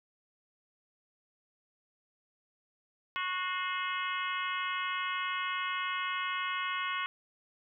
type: harmonic tone with a mistuned harmonic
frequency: 367.3 Hz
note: F#4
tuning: 13 cents flat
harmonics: 3 / 4 / 5 / 6 / 7 / 8 / 9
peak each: -35 / -39 / -42 / -39 / -41 / -42 / -46 dBFS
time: 3.16-7.06 s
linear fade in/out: 0 ms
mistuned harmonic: 6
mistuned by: -64 cents
effects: none